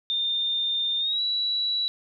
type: tone with pitch glide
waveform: sine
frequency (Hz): 3618 to 3923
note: A7 to B7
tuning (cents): +48 to -12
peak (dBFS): -23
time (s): 0.1-1.88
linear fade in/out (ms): 0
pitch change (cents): +140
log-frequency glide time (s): 0.99-1.21
effects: none